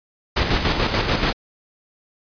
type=noise with tremolo; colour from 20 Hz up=pink; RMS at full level=-18 dBFS; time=0.36-1.33 s; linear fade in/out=10 ms; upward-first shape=square; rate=6.9 Hz; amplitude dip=45%; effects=resampled to 11025 Hz